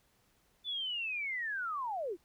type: linear sweep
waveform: sine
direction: down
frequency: 3520 to 307.3 Hz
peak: -34 dBFS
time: 0.64-2.17 s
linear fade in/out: 50 ms
effects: pink hiss -71 dBFS RMS until 2.24 s